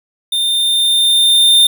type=tone with level ramp; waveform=square; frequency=3616 Hz; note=A7; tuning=47 cents sharp; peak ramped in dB=-14 to -6 dBFS; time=0.32-1.67 s; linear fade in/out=5 ms; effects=none